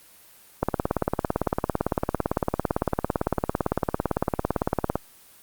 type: click train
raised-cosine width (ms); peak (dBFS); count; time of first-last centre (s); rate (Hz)
1; -7; 78; 0.63-4.956; 17.8
effects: white hiss -52 dBFS RMS until 5.42 s + Opus 24 kbps